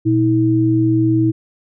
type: tone pair together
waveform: sine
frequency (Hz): 120 / 321.8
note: B2 / E4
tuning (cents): -49 / -42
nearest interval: octave + perfect fourth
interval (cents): 1707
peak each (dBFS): -16 / -13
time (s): 0.05-1.32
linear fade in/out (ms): 20
effects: none